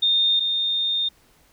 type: tone pair in turn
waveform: sine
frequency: 3648 / 3648 Hz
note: A#7 / A#7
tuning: -38 / -38 cents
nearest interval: unison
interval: 0 cents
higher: neither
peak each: -16 / -20 dBFS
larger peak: first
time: 0.02-0.4 / 0.4-1.09 s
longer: second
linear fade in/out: 10 ms
effects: pink hiss -58 dBFS RMS until 1.52 s